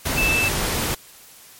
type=tone in noise; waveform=sine; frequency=2637 Hz; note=E7; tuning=in tune; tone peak=-18 dBFS; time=0.17-0.49 s; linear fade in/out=10 ms; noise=pink; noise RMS=-23 dBFS; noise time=0.05-0.95 s; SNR=+2 dB; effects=white hiss -46 dBFS RMS until 1.59 s + MP3 64 kbps